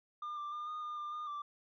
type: tone with pitch steps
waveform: sine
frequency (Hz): 1204 / 1181 / 1205 / 1227 / 1211 / 1196 / 1216 / 1171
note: D6 / D6 / D6 / D#6 / D#6 / D6 / D#6 / D6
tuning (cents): +43 / +9 / +44 / -25 / -47 / +31 / -40 / -5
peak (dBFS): -36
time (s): 0.22-1.42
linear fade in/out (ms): 5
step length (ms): 150
effects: tanh soft clip ceiling -38 dBFS